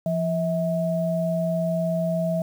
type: tone pair together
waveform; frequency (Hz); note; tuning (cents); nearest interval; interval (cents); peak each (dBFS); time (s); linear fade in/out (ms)
sine; 170.97 / 646; F3 / E5; -37 / -35; octave + major seventh; 2302; -24; 0.06-2.42; 2
effects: 8-bit